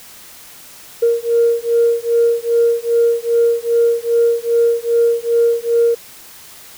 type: beating tone pair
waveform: sine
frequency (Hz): 466.2 / 468.7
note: A#4 / A#4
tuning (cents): 0 / +9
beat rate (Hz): 2.5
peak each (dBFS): -14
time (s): 1.02-5.95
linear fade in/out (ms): 10
effects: tanh soft clip ceiling -4 dBFS + white hiss -39 dBFS RMS until 6.77 s